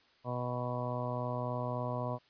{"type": "harmonic tone", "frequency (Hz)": 123.47, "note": "B2", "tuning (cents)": 0, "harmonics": [1, 2, 3, 4, 5, 6, 7, 8, 9], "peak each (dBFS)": [-37, -42, -48, -43, -39, -46, -51, -41, -47], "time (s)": [0.24, 2.19], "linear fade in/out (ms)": 50, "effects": ["white hiss -66 dBFS RMS until 2.29 s", "resampled to 11025 Hz"]}